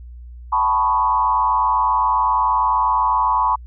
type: tone with frequency modulation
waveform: sine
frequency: 987.8 Hz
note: B5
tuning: in tune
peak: -14 dBFS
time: 0.52-3.56 s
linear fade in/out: 10 ms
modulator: 108 Hz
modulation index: 1.2
effects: added 60 Hz sine -34 dBFS peak until 3.66 s